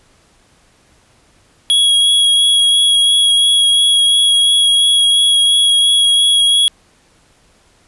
square tone with vibrato, 3322 Hz, G#7, in tune, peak -9 dBFS, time 1.7-6.68 s, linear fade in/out 0 ms, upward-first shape sine, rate 2.9 Hz, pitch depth 11 cents each way, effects pink hiss -52 dBFS RMS until 7.87 s + resampled to 24000 Hz

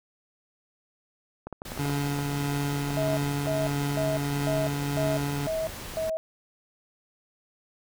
clicks, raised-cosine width 1 ms, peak -22 dBFS, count 12, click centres 1.47 / 1.527 / 1.619 / 1.719 / 1.776 / 1.856 / 1.896 / 2.19 / 2.905 / 3.08 / 3.134 / 3.459 s
pink noise, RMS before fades -39 dBFS, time 1.65-6.1 s, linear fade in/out 5 ms
25% pulse tone with tremolo, 142.6 Hz, C#3, 49 cents sharp, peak -22 dBFS, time 1.79-5.47 s, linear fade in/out 2 ms, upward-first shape triangle, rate 1.6 Hz, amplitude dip 25%
sine tone bursts, 641 Hz, E5, 49 cents flat, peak -26 dBFS, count 7, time 2.97-6.17 s, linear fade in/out 0 ms, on 200 ms, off 300 ms
effects none

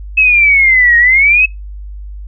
sine exponential two-way sweep, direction down then up, 2603 to 1866 to 2603 Hz, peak -5 dBFS, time 0.17-1.46 s, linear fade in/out 10 ms, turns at 0.97 s, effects noise-tail reverb RT60 0.2 s tail -25 dB re dry + added 50 Hz sine -24 dBFS peak until 2.27 s

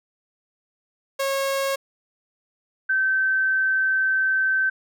sawtooth / sine tone pair in turn, 546 / 1544.3 Hz, C#5 / G6, -26 / -26 cents, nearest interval octave + tritone, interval 1800 cents, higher second, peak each -18 dBFS, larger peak neither, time 1.19-1.76 / 2.89-4.7 s, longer second, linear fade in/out 10 ms, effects none

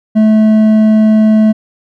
triangle tone with hard clipping, 216.8 Hz, A3, 25 cents flat, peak -6 dBFS, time 0.15-1.53 s, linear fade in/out 20 ms, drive 9 dB, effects none

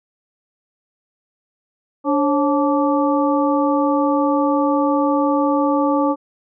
harmonic tone with a mistuned harmonic, 290 Hz, D4, 22 cents flat, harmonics 1 / 2 / 3 / 4, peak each -17 / -20 / -22 / -23 dBFS, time 2.04-6.16 s, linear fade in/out 50 ms, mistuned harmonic 2, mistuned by -110 cents, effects none

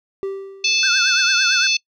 triangle tone with exponential decay, 390 Hz, G4, 9 cents flat, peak -18 dBFS, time 0.23-1.02 s, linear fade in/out 0 ms, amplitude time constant 170 ms
harmonic tone, 873 Hz, A5, 14 cents flat, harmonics 3 / 4 / 5 / 6 / 7, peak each -18 / -23 / -20 / -26 / -24 dBFS, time 0.64-1.77 s, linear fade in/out 5 ms
triangle tone with vibrato, 1484 Hz, F#6, 5 cents sharp, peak -18 dBFS, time 0.83-1.67 s, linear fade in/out 2 ms, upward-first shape triangle, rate 8.9 Hz, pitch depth 140 cents each way
effects noise-tail reverb RT60 0.1 s tail -25 dB re dry

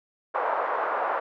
white band-pass noise, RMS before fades -27 dBFS, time 0.34-1.2 s, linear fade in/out 10 ms, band 510 to 1200 Hz, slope 24 dB/octave, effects none

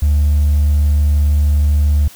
triangle tone with hard clipping, 73.42 Hz, D2, in tune, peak -9 dBFS, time 0.02-2.08 s, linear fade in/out 5 ms, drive 2 dB, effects white hiss -40 dBFS RMS until 2.15 s

